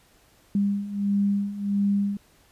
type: beating tone pair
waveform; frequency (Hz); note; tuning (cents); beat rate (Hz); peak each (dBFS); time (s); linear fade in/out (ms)
sine; 200 / 201.5; G3 / G3; +35 / +48; 1.5; -27 / -23; 0.55-2.17; 2
effects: pink hiss -59 dBFS RMS until 2.51 s + resampled to 32000 Hz